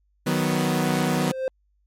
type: chord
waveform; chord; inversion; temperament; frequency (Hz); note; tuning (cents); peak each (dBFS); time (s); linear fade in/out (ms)
sawtooth; B major; first; equal; 155.56 / 185 / 246.9; D#3 / F#3 / B3; 0 / 0 / 0; -21; 0.26-1.32; 10
type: tone with exponential growth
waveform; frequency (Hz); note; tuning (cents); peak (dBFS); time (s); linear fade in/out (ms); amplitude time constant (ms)
triangle; 523.3; C5; 0; -18; 0.97-1.48; 1; 110
effects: added 50 Hz sine -63 dBFS peak until 1.86 s + MP3 64 kbps